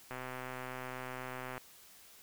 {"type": "click train", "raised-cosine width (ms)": 0.5, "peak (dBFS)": -27, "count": 189, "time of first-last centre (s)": [0.11, 1.579], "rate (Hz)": 128, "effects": ["white hiss -58 dBFS RMS until 2.22 s"]}